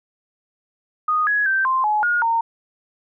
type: tone with pitch steps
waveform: sine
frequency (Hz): 1239 / 1674 / 1560 / 1046 / 847 / 1433 / 918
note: D#6 / G#6 / G6 / C6 / G#5 / F6 / A#5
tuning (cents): -8 / +13 / -9 / -1 / +34 / +44 / -27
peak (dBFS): -16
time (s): 1.08-2.41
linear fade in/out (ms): 5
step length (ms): 190
effects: none